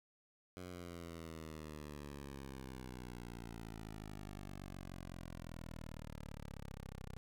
10% pulse exponential sweep, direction down, 91.3 to 31.76 Hz, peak -39 dBFS, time 0.57-7.17 s, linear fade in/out 0 ms, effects none

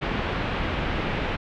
pink low-pass noise, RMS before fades -27 dBFS, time 0.01-1.37 s, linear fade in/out 20 ms, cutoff 3100 Hz, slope 24 dB/octave, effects none

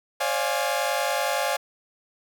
sawtooth chord, D half-diminished seventh, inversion third, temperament equal with one note detuned, 537 / 587.3 / 698.5 / 830.6 Hz, C5 / D5 / F5 / Ab5, +45 / 0 / 0 / 0 cents, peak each -25 dBFS, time 0.2-1.57 s, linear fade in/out 10 ms, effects none

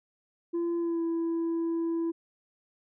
sine tone with pitch glide, 340.7 to 332.5 Hz, F4 to E4, -43 to +15 cents, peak -24 dBFS, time 0.53-2.12 s, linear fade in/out 20 ms, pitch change -42 cents, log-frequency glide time 0.78-1.02 s, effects tanh soft clip ceiling -26 dBFS

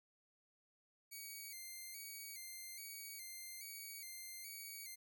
5% pulse tone with vibrato, 2174 Hz, C#7, 34 cents flat, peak -39 dBFS, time 1.11-4.96 s, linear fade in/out 20 ms, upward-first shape square, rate 1.2 Hz, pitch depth 65 cents each way, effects none

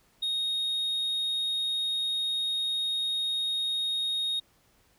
sine tone, 3729 Hz, A#7, in tune, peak -24 dBFS, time 0.22-4.4 s, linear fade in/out 10 ms, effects tanh soft clip ceiling -26 dBFS + pink hiss -65 dBFS RMS until 4.98 s

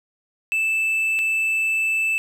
triangle tone pair in turn, 2637 / 2637 Hz, E7 / E7, 0 / 0 cents, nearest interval unison, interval 0 cents, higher neither, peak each -17 dBFS, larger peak neither, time 0.52-1.19 / 1.19-2.18 s, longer second, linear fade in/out 0 ms, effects none

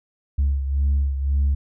sine beating tone pair, 69.3 / 71.2 Hz, C#2 / C#2, 0 / +47 cents, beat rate 1.9 Hz, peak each -17 / -24 dBFS, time 0.38-1.55 s, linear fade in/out 10 ms, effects tanh soft clip ceiling -14 dBFS

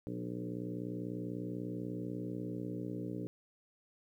harmonic tone with a mistuned harmonic, 60.1 Hz, B1, 46 cents flat, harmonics 2 / 3 / 4 / 5 / 6 / 7 / 8 / 9, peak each -44 / -43 / -48 / -42 / -51 / -47 / -50 / -54 dBFS, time 0.07-3.27 s, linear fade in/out 0 ms, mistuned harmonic 4, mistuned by +28 cents, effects 12-bit

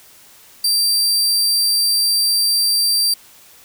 sawtooth tone, 4699 Hz, D8, in tune, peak -11 dBFS, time 0.64-3.14 s, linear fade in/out 5 ms, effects white hiss -46 dBFS RMS until 3.64 s

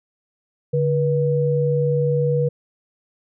sine tone pair together, 144.9 / 484.2 Hz, D3 / B4, -23 / -34 cents, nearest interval octave + major sixth, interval 2089 cents, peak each -19 dBFS, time 0.73-2.49 s, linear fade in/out 10 ms, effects none

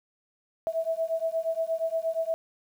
sine beating tone pair, 649 / 657.5 Hz, E5 / E5, -27 / -5 cents, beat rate 8.5 Hz, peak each -29 dBFS, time 0.67-2.34 s, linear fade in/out 0 ms, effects 9-bit

